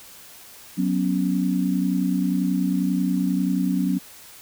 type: chord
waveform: sine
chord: F# suspended fourth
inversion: none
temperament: equal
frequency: 185 / 246.9 / 277.2 Hz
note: F#3 / B3 / C#4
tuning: 0 / 0 / 0 cents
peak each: -22 / -26 / -24 dBFS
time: 0.77-3.99 s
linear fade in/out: 20 ms
effects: white hiss -45 dBFS RMS until 4.41 s